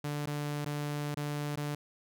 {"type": "tone with dropouts", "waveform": "sawtooth", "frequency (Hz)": 146.83, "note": "D3", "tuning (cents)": 0, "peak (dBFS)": -29, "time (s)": [0.04, 1.75], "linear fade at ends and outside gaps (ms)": 5, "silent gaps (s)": [[0.26, 0.271], [0.648, 0.659], [1.146, 1.17], [1.558, 1.572]], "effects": []}